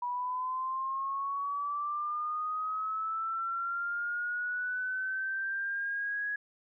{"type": "linear sweep", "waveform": "sine", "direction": "up", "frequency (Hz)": [971, 1673], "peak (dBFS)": -31, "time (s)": [0.02, 6.36], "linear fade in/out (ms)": 5, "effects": []}